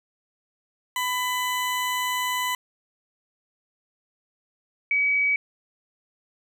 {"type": "tone pair in turn", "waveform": ["20% pulse", "sine"], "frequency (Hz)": [1000, 2274], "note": ["B5", "C#7"], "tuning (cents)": [21, 44], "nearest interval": "octave + major second", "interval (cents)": 1423, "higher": "second", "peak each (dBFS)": -19, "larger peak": "neither", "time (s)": [[0.96, 2.55], [4.91, 5.36]], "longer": "first", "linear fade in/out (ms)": 2, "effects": []}